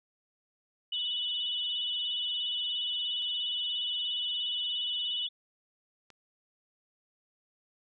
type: tone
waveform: sine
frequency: 2960 Hz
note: F#7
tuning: in tune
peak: -31 dBFS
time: 0.92-5.27 s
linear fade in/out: 5 ms
type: tone with vibrato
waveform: sine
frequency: 3520 Hz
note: A7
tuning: in tune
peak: -36 dBFS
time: 0.93-5.29 s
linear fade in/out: 10 ms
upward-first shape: sine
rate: 17 Hz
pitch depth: 88 cents each way
type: clicks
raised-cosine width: 0.2 ms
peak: -39 / -36 dBFS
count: 2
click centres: 3.222 / 6.103 s
effects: none